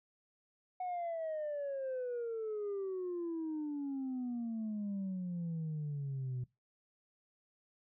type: exponential sweep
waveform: sine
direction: down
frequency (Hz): 740 to 123.47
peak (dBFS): -34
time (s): 0.8-6.44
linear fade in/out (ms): 5
effects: noise-tail reverb RT60 0.2 s tail -21 dB re dry + tanh soft clip ceiling -34 dBFS

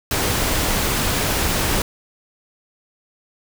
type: noise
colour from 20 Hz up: pink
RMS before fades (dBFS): -20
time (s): 0.11-1.82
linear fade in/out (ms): 2
effects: none

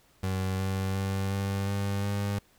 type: tone with pitch steps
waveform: 30% pulse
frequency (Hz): 94.5 / 95.76 / 97.04 / 98.34 / 99.66 / 100.99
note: F#2 / G2 / G2 / G2 / G2 / G#2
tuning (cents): +37 / -40 / -17 / +6 / +29 / -48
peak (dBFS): -25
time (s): 0.23-2.39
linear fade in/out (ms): 5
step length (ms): 360
effects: pink hiss -63 dBFS RMS until 2.58 s

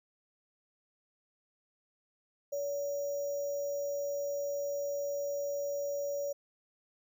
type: tone with sample-and-hold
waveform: sine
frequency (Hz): 569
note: C#5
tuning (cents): +45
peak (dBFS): -32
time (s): 2.52-6.33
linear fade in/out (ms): 10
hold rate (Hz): 6300
effects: none

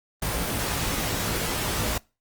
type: noise with comb filter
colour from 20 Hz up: pink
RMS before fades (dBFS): -27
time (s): 0.22-1.98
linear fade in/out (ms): 5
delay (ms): 18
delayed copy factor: +0.65
effects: noise-tail reverb RT60 0.3 s tail -25 dB re dry + Opus 24 kbps

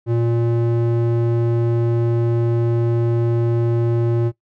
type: tone with band-pass filter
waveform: square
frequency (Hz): 117.1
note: A#2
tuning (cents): +8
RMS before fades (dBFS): -18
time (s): 0.06-4.32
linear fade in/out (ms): 50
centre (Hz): 250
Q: 2.3
effects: noise-tail reverb RT60 0.1 s tail -17 dB re dry

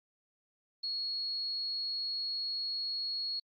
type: tone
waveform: sine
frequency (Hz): 4327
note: C#8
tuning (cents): -43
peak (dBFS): -33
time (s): 0.83-3.4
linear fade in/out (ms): 10
effects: AAC 64 kbps

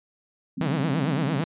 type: chord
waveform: sine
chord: F suspended second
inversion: none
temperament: equal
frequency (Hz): 174.61 / 196 / 261.6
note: F3 / G3 / C4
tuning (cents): 0 / 0 / 0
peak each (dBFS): -34 / -32 / -30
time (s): 0.57-1.42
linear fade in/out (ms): 10
type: tone with vibrato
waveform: sawtooth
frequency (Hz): 148.6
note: D3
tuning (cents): +21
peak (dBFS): -20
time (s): 0.61-1.44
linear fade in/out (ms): 0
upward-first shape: triangle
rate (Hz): 8.9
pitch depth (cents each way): 240
effects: resampled to 8000 Hz

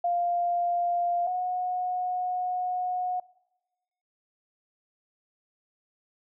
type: tone pair in turn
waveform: sine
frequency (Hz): 699 / 727.9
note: F5 / F#5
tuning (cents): +1 / -29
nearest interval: minor second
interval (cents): 70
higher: second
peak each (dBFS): -23 / -26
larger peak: first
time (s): 0.04-1.27 / 1.27-3.2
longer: second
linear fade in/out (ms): 5
effects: noise-tail reverb RT60 1.0 s tail -21 dB re dry

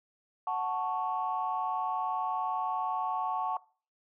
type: chord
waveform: sine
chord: F# minor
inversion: none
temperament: equal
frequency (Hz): 740 / 880 / 1108.7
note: F#5 / A5 / C#6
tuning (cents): 0 / 0 / 0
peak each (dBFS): -33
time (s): 0.47-3.57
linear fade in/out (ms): 2
effects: noise-tail reverb RT60 0.4 s tail -21 dB re dry + tanh soft clip ceiling -20 dBFS

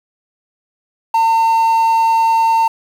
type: tone with quantisation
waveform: triangle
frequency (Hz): 905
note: A5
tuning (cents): +48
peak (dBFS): -8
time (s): 1.14-2.68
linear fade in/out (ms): 5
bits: 6
effects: none

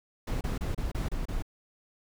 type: noise bursts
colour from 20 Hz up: brown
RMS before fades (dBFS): -31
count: 7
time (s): 0.27-1.424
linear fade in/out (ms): 5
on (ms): 140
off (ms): 29
effects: none

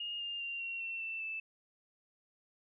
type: tone with pitch steps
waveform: sine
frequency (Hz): 2846 / 2810 / 2775 / 2740 / 2705 / 2671 / 2637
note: F7 / F7 / F7 / F7 / E7 / E7 / E7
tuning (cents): +32 / +10 / -12 / -34 / +44 / +22 / 0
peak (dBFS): -37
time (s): 0-1.4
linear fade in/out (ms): 5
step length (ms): 200
effects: none

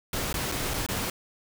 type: noise with dropouts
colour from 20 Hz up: pink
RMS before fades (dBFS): -30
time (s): 0.13-1.1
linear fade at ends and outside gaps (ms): 2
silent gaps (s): 0.328-0.341 / 0.517-0.521 / 0.737-0.74 / 0.864-0.887
effects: none

